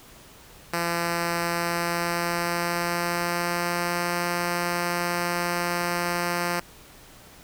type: tone with pitch glide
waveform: 5% pulse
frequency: 170.8 to 174.29 Hz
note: F3 to F3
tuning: -38 to -3 cents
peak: -13 dBFS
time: 0.73-6.6 s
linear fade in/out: 5 ms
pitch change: +35 cents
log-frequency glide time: 1.33-4.11 s
effects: pink hiss -49 dBFS RMS until 7.43 s